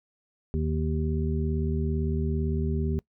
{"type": "harmonic tone", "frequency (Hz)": 77.78, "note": "D#2", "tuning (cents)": 0, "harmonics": [1, 2, 3, 5], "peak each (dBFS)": [-27, -30, -32, -34], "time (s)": [0.54, 2.99], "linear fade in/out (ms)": 0, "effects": ["noise-tail reverb RT60 0.1 s tail -23 dB re dry"]}